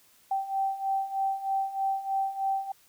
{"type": "beating tone pair", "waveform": "sine", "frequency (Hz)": [776, 779.2], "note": ["G5", "G5"], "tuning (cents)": [-18, -11], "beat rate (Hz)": 3.2, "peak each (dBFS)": [-32, -28], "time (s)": [0.31, 2.72], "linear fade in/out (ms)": 5, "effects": ["white hiss -61 dBFS RMS until 2.88 s"]}